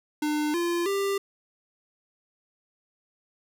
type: tone with pitch steps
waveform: square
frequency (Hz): 300 / 344.6 / 395.9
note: D4 / F4 / G4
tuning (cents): +37 / -23 / +17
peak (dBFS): -25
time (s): 0.22-1.18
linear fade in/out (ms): 5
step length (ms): 320
effects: none

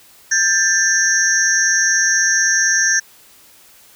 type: tone cluster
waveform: sine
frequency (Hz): 1589 / 1765 / 5650 / 6240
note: G6 / A6 / F8 / G8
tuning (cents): +23 / +5 / +19 / -9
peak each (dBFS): -18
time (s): 0.31-3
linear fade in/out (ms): 10
effects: white hiss -47 dBFS RMS until 3.95 s

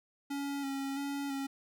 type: tone with vibrato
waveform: square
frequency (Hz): 277.4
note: C#4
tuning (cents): +1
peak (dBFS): -35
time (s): 0.3-1.47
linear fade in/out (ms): 10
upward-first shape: square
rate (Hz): 1.5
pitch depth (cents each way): 23
effects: none

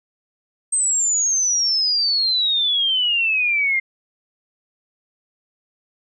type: exponential sweep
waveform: sine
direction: down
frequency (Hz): 8372 to 2093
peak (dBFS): -16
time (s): 0.72-3.8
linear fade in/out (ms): 10
effects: none

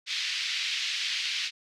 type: band-pass noise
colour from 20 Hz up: pink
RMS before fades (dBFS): -31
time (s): 0.06-1.51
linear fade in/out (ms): 50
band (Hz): 2300 to 4900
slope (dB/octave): 24
effects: none

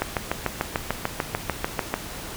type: click train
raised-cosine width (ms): 0.5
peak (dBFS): -7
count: 14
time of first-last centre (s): 0.02-1.94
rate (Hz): 6.77
effects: pink hiss -36 dBFS RMS until 2.36 s

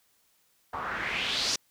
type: noise with low-pass filter sweep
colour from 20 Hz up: white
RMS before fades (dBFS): -31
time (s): 0.73-1.56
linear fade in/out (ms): 5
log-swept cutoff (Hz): 1000 to 5900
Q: 3.4
effects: white hiss -68 dBFS RMS until 1.7 s

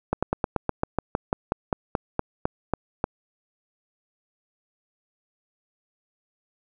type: slowing click train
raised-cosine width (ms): 1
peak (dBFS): -8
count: 17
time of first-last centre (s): 0.13-3.041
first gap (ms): 96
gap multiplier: 1.08
effects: none

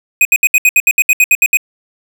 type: tone bursts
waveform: square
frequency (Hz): 2500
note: D#7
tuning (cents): +8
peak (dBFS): -6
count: 13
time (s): 0.21-1.571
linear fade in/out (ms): 2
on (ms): 41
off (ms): 69
effects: none

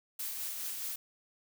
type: noise with tremolo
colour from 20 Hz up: blue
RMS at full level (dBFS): -37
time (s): 0.19-0.96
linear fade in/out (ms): 5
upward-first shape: triangle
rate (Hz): 4.8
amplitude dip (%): 35
effects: none

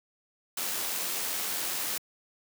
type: noise with amplitude modulation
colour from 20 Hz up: white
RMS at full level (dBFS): -31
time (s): 0.57-1.98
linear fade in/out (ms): 5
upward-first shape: sine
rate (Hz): 87.1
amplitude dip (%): 25
effects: high-pass 200 Hz 12 dB/octave

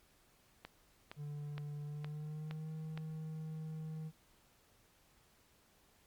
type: click train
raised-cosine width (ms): 0.3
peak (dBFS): -30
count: 6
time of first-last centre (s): 0.65-2.976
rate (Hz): 2.15
type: tone with pitch glide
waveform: triangle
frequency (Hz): 146.83 to 157.37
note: D3 to D#3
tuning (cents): 0 to +20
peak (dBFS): -39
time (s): 1.16-4.12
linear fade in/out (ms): 50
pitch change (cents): +120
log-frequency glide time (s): 1.84-2.69
effects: pink hiss -69 dBFS RMS until 6.06 s + MP3 96 kbps

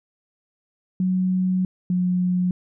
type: tone pair in turn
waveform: sine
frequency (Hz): 184.9 / 180.68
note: F#3 / F#3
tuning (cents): -1 / -41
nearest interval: unison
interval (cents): 40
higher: first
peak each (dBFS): -18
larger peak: neither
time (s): 1-1.65 / 1.9-2.51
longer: first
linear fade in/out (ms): 2
effects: none

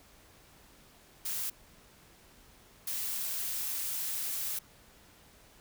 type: noise bursts at uneven times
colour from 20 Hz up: blue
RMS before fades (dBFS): -35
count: 2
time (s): 1.25-1.5 / 2.87-4.59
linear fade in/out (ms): 5
effects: pink hiss -59 dBFS RMS until 5.6 s

